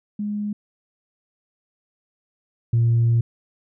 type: tone pair in turn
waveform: sine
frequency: 207.7 / 116.57 Hz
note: G#3 / A#2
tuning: 0 / 0 cents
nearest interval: minor seventh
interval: 1000 cents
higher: first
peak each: -23 / -13 dBFS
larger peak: second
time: 0.19-0.53 / 2.73-3.21 s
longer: second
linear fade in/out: 5 ms
effects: tanh soft clip ceiling -12 dBFS